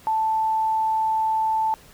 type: tone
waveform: sine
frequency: 880 Hz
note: A5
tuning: in tune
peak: -19 dBFS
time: 0.07-1.74 s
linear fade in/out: 0 ms
effects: pink hiss -50 dBFS RMS until 1.93 s